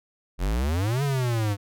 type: exponential two-way sweep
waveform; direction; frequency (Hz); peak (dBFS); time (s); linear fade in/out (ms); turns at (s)
square; up then down; 42 to 144.8 to 98.7; -23; 0.38-1.57; 50; 1.03
effects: none